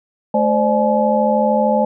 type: tone cluster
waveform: sine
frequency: 216.7 / 522 / 595 / 850 Hz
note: A3 / C5 / D5 / G#5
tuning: -26 / -4 / +22 / +40 cents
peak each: -18 dBFS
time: 0.34-1.85 s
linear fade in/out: 5 ms
effects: none